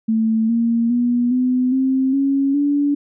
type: tone with pitch steps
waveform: sine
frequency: 222.2 / 231.9 / 242 / 252.6 / 263.6 / 275.1 / 287.2 Hz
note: A3 / A#3 / B3 / B3 / C4 / C#4 / D4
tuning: +17 / -9 / -35 / +39 / +13 / -13 / -39 cents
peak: -14 dBFS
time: 0.08-2.95 s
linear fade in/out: 10 ms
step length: 410 ms
effects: none